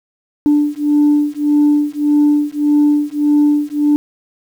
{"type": "beating tone pair", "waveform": "sine", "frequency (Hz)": [293.7, 295.4], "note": ["D4", "D4"], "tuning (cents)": [0, 10], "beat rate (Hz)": 1.7, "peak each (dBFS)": [-12, -12], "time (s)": [0.46, 3.96], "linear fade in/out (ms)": 0, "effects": ["tanh soft clip ceiling -5 dBFS", "7-bit"]}